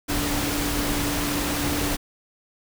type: tone in noise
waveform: sine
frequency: 290.4 Hz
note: D4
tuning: 19 cents flat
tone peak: -28 dBFS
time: 0.08-1.97 s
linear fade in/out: 20 ms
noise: pink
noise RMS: -26 dBFS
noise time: 0.08-1.97 s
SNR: -5 dB
effects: none